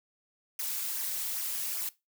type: noise with flanger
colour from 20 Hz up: blue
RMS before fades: -34 dBFS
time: 0.59-1.89 s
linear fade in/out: 2 ms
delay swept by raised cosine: 0.24 to 3.94 ms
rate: 2.5 Hz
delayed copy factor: -0.65
effects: noise-tail reverb RT60 0.2 s tail -18 dB re dry